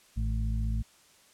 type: harmonic tone with a mistuned harmonic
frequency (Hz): 55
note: A1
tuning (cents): 0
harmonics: 1 / 2 / 3 / 4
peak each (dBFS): -28 / -33 / -45 / -39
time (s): 0.16-0.83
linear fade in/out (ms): 20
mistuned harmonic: 3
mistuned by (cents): -59
effects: white hiss -60 dBFS RMS until 1.33 s + low-pass 10000 Hz 12 dB/octave

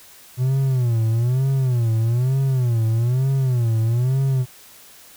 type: tone with vibrato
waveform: triangle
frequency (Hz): 123.1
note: B2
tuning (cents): -5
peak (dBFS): -14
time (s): 0.37-4.46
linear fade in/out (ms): 50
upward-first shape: sine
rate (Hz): 1.1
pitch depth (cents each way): 170
effects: white hiss -46 dBFS RMS until 5.16 s

